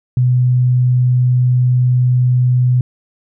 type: tone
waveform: sine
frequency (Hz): 125.2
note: B2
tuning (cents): +24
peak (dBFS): -9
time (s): 0.17-2.81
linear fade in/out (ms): 2
effects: none